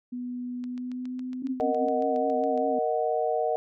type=tone with pitch glide; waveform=sine; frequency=246.9 to 254.1 Hz; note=B3 to B3; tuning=0 to +49 cents; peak=-31 dBFS; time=0.12-1.88 s; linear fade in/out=10 ms; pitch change=+49 cents; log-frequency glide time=0.59-1.23 s
type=click train; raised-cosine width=0.2 ms; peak=-32 dBFS; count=15; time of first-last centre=0.64-2.576 s; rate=7.23 Hz
type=tone with vibrato; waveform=sine; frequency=265.1 Hz; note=C4; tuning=23 cents sharp; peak=-30 dBFS; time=1.42-2.79 s; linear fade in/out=5 ms; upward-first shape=sine; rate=5 Hz; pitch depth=69 cents each way
type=chord; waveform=sine; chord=D# minor; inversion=second; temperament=equal; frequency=466.2 / 622.3 / 740 Hz; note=A#4 / D#5 / F#5; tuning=0 / 0 / 0 cents; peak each=-28 / -28 / -28 dBFS; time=1.6-3.56 s; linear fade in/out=0 ms
effects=none